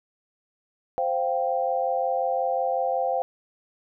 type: chord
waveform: sine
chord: C suspended fourth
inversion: none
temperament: equal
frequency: 523.3 / 698.5 / 784 Hz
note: C5 / F5 / G5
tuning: 0 / 0 / 0 cents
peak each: -26 / -27 / -27 dBFS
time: 0.98-3.22 s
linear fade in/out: 0 ms
effects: none